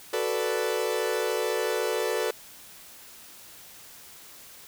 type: chord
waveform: 40% pulse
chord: B minor seventh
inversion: second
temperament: equal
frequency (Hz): 370 / 440 / 493.9 / 587.3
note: F#4 / A4 / B4 / D5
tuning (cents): 0 / 0 / 0 / 0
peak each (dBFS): -32 / -28 / -30 / -33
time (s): 0.13-2.31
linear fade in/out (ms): 5
effects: white hiss -48 dBFS RMS until 4.67 s

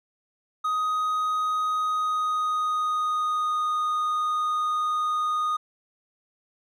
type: tone with pitch glide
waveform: triangle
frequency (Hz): 1252 to 1234.8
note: D#6 to D#6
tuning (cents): +10 to -14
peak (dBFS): -21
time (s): 0.64-5.57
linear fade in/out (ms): 10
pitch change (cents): -24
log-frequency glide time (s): 1.77-3.67
effects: none

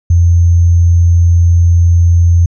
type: tone with sample-and-hold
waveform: sine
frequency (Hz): 85.8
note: F2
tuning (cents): -30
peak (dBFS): -4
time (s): 0.1-2.46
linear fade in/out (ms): 5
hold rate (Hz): 6300
effects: resampled to 16000 Hz

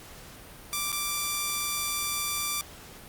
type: tone with dropouts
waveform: 5% pulse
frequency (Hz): 1174.7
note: D6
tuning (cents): 0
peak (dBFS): -16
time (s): 0.73-2.61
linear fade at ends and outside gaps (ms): 0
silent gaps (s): 0.919-0.927
effects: pink hiss -47 dBFS RMS until 3.08 s + Opus 48 kbps

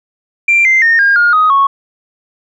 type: tone with pitch steps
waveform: sine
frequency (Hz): 2365 / 2083 / 1834.2 / 1615.3 / 1422.6 / 1252.8 / 1103.3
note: D7 / C7 / A#6 / G#6 / F6 / D#6 / C#6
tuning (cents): +12 / -8 / -29 / -49 / +32 / +11 / -9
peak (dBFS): -5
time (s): 0.48-1.67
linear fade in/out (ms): 5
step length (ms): 170
effects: tanh soft clip ceiling -2 dBFS

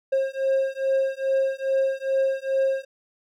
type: beating tone pair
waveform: triangle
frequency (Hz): 535 / 537.4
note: C5 / C5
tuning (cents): +38 / +46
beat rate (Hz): 2.4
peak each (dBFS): -22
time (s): 0.12-2.85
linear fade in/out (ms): 10
effects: none

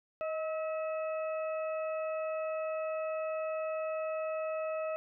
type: harmonic tone with a mistuned harmonic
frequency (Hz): 645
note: E5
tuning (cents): -38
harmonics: 1 / 2 / 3 / 4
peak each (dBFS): -33 / -42 / -54 / -47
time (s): 0.21-4.96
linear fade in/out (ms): 0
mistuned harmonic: 1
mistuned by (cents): -42
effects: none

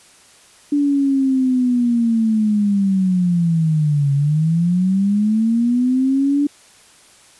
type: linear two-way sweep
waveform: sine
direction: down then up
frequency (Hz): 291 to 138.59 to 291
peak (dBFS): -13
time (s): 0.72-6.47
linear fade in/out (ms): 5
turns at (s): 4.13
effects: white hiss -48 dBFS RMS until 7.39 s + resampled to 24000 Hz

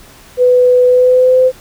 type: tone with pitch glide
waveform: sine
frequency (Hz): 498.1 to 513.3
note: B4 to C5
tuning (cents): +15 to -33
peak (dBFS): -5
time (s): 0.37-1.52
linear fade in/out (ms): 50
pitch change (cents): +52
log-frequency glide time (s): 0.86-1.41
effects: pink hiss -40 dBFS RMS until 1.6 s

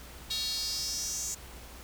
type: tone with high-pass filter sweep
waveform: square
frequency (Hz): 253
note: B3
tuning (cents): +42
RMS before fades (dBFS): -34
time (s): 0.3-1.35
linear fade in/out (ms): 10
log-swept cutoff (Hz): 3900 to 6800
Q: 5.7
effects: added 60 Hz sine -50 dBFS peak until 1.83 s + pink hiss -49 dBFS RMS until 1.83 s

